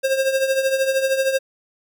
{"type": "tone with tremolo", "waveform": "square", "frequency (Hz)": 534, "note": "C5", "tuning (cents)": 35, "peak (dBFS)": -15, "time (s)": [0.03, 1.39], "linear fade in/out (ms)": 20, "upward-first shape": "triangle", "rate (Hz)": 13, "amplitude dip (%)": 70, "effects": []}